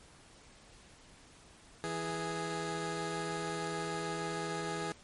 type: tone pair together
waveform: 15% pulse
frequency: 164.81 / 415.3 Hz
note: E3 / G#4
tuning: 0 / 0 cents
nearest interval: octave + major third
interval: 1600 cents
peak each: -32 / -31 dBFS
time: 1.84-4.92 s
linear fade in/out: 0 ms
effects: pink hiss -58 dBFS RMS until 5.03 s + MP3 48 kbps